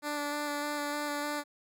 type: tone with vibrato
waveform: 10% pulse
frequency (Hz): 292.8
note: D4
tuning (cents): -5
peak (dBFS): -24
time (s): 0.02-1.44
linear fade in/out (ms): 50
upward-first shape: square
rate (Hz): 3.3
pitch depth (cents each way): 12
effects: none